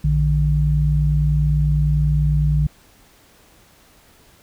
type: tone pair together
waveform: sine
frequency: 59.22 / 150 Hz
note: A#1 / D3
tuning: +28 / +37 cents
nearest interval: octave + major third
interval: 1609 cents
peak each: -18 / -16 dBFS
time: 0.04-2.67 s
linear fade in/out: 5 ms
effects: pink hiss -52 dBFS RMS until 4.42 s